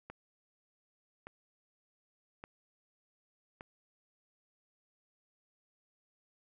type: click train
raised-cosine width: 0.5 ms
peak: -30 dBFS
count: 4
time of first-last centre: 0.1-3.609 s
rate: 0.855 Hz
effects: none